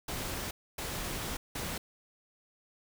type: noise bursts at uneven times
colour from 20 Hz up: pink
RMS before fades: -37 dBFS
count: 3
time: 0.08-0.51 / 0.78-1.37 / 1.55-1.78 s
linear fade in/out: 5 ms
effects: none